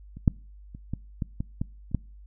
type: clicks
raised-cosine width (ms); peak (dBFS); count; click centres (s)
5; -28 / -6 / -29 / -17 / -16 / -17 / -15 / -30 / -12; 9; 0.17 / 0.278 / 0.749 / 0.936 / 1.222 / 1.405 / 1.615 / 1.915 / 1.947
effects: noise-tail reverb RT60 0.4 s tail -25 dB re dry + added 50 Hz sine -45 dBFS peak until 2.26 s